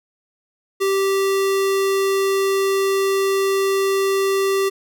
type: tone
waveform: square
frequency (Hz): 390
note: G4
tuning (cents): -9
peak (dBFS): -17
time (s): 0.8-4.7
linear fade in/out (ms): 20
effects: none